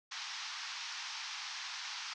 white band-pass noise, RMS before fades -43 dBFS, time 0.11-2.14 s, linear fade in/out 10 ms, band 840 to 5900 Hz, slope 48 dB/octave, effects none

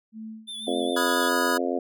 sine tone with tremolo, 220 Hz, A3, in tune, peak -34 dBFS, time 0.12-0.94 s, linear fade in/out 50 ms, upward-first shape sine, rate 1.9 Hz, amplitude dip 95%
square tone with vibrato, 3499 Hz, A7, 10 cents flat, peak -34 dBFS, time 0.47-1.3 s, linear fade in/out 20 ms, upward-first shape sine, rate 7.4 Hz, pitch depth 42 cents each way
harmonic tone, 87.7 Hz, F2, 8 cents sharp, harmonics 3 / 4 / 5 / 6 / 7 / 8, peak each -29 / -30 / -31 / -32 / -32 / -33 dBFS, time 0.67-1.79 s, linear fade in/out 5 ms
square chord, G# minor seventh, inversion first, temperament equal with one note detuned, 987.8 / 1244.5 / 1442.8 / 1661.2 Hz, B5 / D#6 / F#6 / G#6, 0 / 0 / -44 / 0 cents, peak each -30 dBFS, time 0.96-1.58 s, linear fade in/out 10 ms
effects none

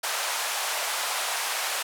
pink band-pass noise, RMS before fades -29 dBFS, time 0.03-1.83 s, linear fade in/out 10 ms, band 670 to 13000 Hz, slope 24 dB/octave, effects none

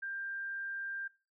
sine tone, 1589 Hz, G6, 23 cents sharp, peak -37 dBFS, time 0.02-1.08 s, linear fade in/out 10 ms, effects noise-tail reverb RT60 0.3 s tail -18 dB re dry

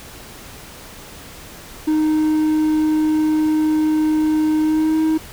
triangle tone with pitch glide, 309.6 to 315.7 Hz, D#4 to D#4, -9 to +25 cents, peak -12 dBFS, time 1.87-5.18 s, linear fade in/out 10 ms, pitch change +34 cents, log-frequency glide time 4.61-4.98 s, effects pink hiss -38 dBFS RMS until 5.32 s

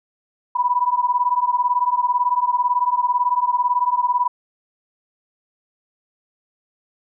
sine beating tone pair, 975 / 993 Hz, B5 / B5, -23 / +9 cents, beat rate 18 Hz, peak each -19 dBFS, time 0.55-4.28 s, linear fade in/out 10 ms, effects none

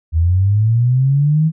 sine linear sweep, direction up, 77.78 to 162 Hz, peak -10 dBFS, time 0.12-1.52 s, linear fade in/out 50 ms, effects none

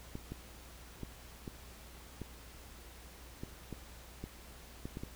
clicks, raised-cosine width 3 ms, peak -28 dBFS, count 11, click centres 0.154 / 0.32 / 1.033 / 1.478 / 2.217 / 3.435 / 3.727 / 4.24 / 4.855 / 4.971 / 5.035 s, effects added 60 Hz sine -54 dBFS peak until 5.15 s + pink hiss -55 dBFS RMS until 5.15 s

